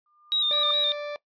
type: tone with exponential growth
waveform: sine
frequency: 1200 Hz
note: D6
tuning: 37 cents sharp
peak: -26 dBFS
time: 0.06-0.71 s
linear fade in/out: 2 ms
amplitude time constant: 140 ms
type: tone with vibrato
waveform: sine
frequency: 3729 Hz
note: A#7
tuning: in tune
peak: -21 dBFS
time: 0.32-0.92 s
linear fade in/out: 0 ms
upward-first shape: square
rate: 4.8 Hz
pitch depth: 45 cents each way
type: tone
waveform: 40% pulse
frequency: 587.3 Hz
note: D5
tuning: in tune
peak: -30 dBFS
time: 0.51-1.16 s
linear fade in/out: 0 ms
effects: noise-tail reverb RT60 0.1 s tail -20 dB re dry + resampled to 11025 Hz